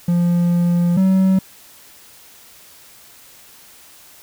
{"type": "tone pair in turn", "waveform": "triangle", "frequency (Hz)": [173.7, 189.59], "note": ["F3", "F#3"], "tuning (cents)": [-9, 42], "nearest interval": "major second", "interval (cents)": 151, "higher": "second", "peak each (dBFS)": [-11, -9], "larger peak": "second", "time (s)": [[0.08, 0.97], [0.97, 1.39]], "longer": "first", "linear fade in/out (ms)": 5, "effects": ["white hiss -45 dBFS RMS until 4.22 s"]}